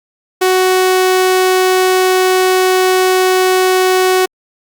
sawtooth tone, 371.7 Hz, F#4, 8 cents sharp, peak -5 dBFS, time 0.41-4.26 s, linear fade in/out 10 ms, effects Opus 48 kbps

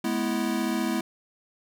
square chord, E major, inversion first, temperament equal with one note detuned, 212 / 246.9 / 329.6 Hz, G#3 / B3 / E4, +36 / 0 / 0 cents, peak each -30 dBFS, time 0.04-1.01 s, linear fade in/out 5 ms, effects none

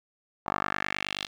10% pulse tone with band-pass filter sweep, 49.52 Hz, G1, 18 cents sharp, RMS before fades -32 dBFS, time 0.46-1.27 s, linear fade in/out 10 ms, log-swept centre 960 to 3800 Hz, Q 2.5, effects none

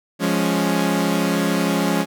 sawtooth chord, Db major, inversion first, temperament equal, 174.61 / 207.7 / 277.2 Hz, F3 / Ab3 / Db4, 0 / 0 / 0 cents, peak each -18 dBFS, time 0.19-2.06 s, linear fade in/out 50 ms, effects none

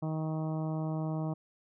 harmonic tone, 157.5 Hz, D#3, 21 cents sharp, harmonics 1 / 2 / 3 / 4 / 5 / 6 / 7 / 8, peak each -32 / -38 / -47 / -42 / -46 / -50 / -50 / -57 dBFS, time 0.02-1.34 s, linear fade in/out 10 ms, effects none

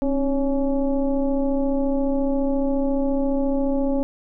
sine tone with frequency modulation, 269.8 Hz, C#4, 47 cents flat, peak -18 dBFS, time 0.02-4.03 s, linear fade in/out 0 ms, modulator 287 Hz, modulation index 1.1, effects none

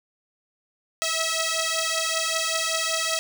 5% pulse beating tone pair, 646 / 651.2 Hz, E5 / E5, -35 / -21 cents, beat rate 5.2 Hz, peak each -15 dBFS, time 1.02-3.19 s, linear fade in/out 0 ms, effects none

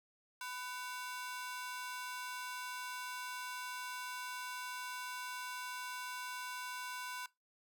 sawtooth ring-modulated tone, 1249 Hz, D#6, 6 cents sharp, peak -35 dBFS, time 0.41-7.26 s, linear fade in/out 2 ms, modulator 251 Hz, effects noise-tail reverb RT60 0.2 s tail -21 dB re dry

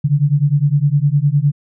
sine beating tone pair, 139.7 / 149.5 Hz, C#3 / D3, +14 / +31 cents, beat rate 9.8 Hz, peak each -14 dBFS, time 0.04-1.52 s, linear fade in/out 10 ms, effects none

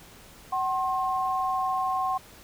sine tone pair together, 754.5 / 1067 Hz, F#5 / C6, +34 / +34 cents, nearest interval tritone, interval 600 cents, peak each -27 dBFS, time 0.52-2.18 s, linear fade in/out 10 ms, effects pink hiss -50 dBFS RMS until 2.43 s

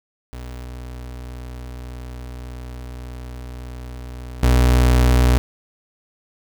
35% pulse tone with level steps, 61.74 Hz, B1, in tune, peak -28 / -30 / -10 dBFS, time 0.33-5.38 s, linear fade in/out 0 ms, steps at 0.64 / 4.43 s, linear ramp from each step 2 ms, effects 8-bit

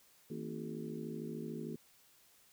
harmonic tone with a mistuned harmonic, 53.3 Hz, G#1, 46 cents sharp, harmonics 3 / 4 / 5 / 6 / 7 / 8, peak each -46 / -44 / -51 / -49 / -47 / -49 dBFS, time 0.3-1.76 s, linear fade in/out 5 ms, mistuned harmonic 4, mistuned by +120 cents, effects white hiss -66 dBFS RMS until 2.52 s

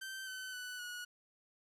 sawtooth tone with pitch steps, 1553 / 1521 / 1489.7 / 1459.1 Hz, G6 / F#6 / F#6 / F#6, -17 / +47 / +11 / -25 cents, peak -39 dBFS, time 0.01-1.05 s, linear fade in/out 10 ms, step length 260 ms, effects resampled to 32000 Hz + 12-bit

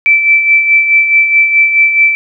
sine tone with tremolo, 2326 Hz, D7, 17 cents flat, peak -3 dBFS, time 0.06-2.15 s, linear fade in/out 0 ms, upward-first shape sine, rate 4.7 Hz, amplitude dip 55%, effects none

